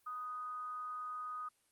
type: tone with frequency modulation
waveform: sine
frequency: 1244 Hz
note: D#6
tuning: 1 cent flat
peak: -40 dBFS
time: 0.06-1.49 s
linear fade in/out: 10 ms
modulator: 248 Hz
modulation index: 0.22
effects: white hiss -74 dBFS RMS until 1.71 s + Opus 32 kbps